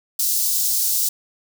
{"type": "high-pass noise", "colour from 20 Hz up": "white", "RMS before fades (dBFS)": -20, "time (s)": [0.19, 1.09], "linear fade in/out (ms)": 5, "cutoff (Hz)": 4700, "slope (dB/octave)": 24, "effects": []}